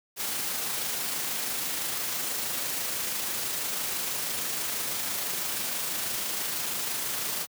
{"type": "noise with amplitude modulation", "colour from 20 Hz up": "white", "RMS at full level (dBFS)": -30, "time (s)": [0.16, 7.47], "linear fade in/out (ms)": 50, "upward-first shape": "sine", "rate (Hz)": 26.1, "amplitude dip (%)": 25, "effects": ["high-pass 100 Hz 12 dB/octave"]}